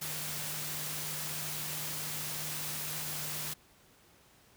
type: tone in noise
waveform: sine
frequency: 152.1 Hz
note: D#3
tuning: 39 cents flat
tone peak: -46 dBFS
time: 0.01-3.54 s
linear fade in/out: 10 ms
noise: white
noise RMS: -38 dBFS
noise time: 0.01-3.54 s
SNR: -11 dB
effects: pink hiss -62 dBFS RMS until 4.56 s + high-pass 60 Hz 12 dB/octave